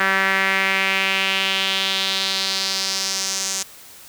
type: tone with band-pass filter sweep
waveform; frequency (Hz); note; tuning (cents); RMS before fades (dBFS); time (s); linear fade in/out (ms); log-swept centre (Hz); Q
sawtooth; 192.5; G3; -31; -21; 0-3.63; 5; 1700 to 6700; 2.8
effects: white hiss -43 dBFS RMS until 4.08 s